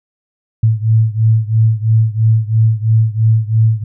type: beating tone pair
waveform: sine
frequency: 110 / 113 Hz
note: A2 / A2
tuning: 0 / +47 cents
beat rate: 3 Hz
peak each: -11 / -13 dBFS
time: 0.63-3.84 s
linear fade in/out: 5 ms
effects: none